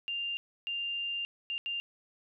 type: tone bursts at uneven times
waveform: sine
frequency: 2794 Hz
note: F7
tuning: in tune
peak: -32 dBFS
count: 4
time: 0.08-0.37 / 0.67-1.25 / 1.5-1.58 / 1.66-1.8 s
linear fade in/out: 0 ms
effects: none

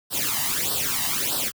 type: noise with flanger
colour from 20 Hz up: white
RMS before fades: -25 dBFS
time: 0.1-1.52 s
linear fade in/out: 50 ms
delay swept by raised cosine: 0.22 to 1.06 ms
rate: 1.6 Hz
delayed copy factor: +0.8
effects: high-pass 60 Hz 12 dB/octave

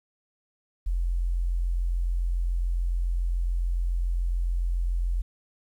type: tone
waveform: sine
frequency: 43.54 Hz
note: F1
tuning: 5 cents flat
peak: -23 dBFS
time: 0.86-5.22 s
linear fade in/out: 10 ms
effects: 10-bit

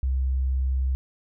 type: tone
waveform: sine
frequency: 65.41 Hz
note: C2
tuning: in tune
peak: -21 dBFS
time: 0.03-0.95 s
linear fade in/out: 0 ms
effects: none

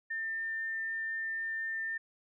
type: tone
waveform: sine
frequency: 1799 Hz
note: A6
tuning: 38 cents sharp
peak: -33 dBFS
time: 0.1-1.98 s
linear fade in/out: 10 ms
effects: none

